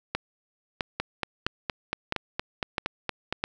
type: two click trains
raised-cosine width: 0.3 ms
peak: -10 / -11 dBFS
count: 6 / 11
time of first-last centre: 0.15-3.439 / 1-3.326 s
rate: 1.52 / 4.3 Hz
effects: none